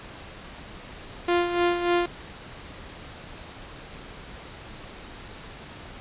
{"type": "tone with tremolo", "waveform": "sawtooth", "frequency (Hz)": 349.2, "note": "F4", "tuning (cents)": 0, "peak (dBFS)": -15, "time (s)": [1.28, 2.06], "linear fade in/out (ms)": 5, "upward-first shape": "sine", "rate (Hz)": 3.4, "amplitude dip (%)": 60, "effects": ["pink hiss -42 dBFS RMS until 6 s", "resampled to 8000 Hz"]}